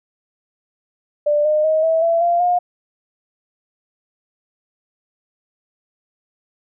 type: tone with pitch steps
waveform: sine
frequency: 591 / 609.7 / 629 / 649 / 669.5 / 690.7 / 712.6 Hz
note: D5 / D#5 / D#5 / E5 / E5 / F5 / F5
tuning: +11 / -35 / +19 / -27 / +27 / -19 / +35 cents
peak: -13 dBFS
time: 1.26-2.59 s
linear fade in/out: 10 ms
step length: 190 ms
effects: none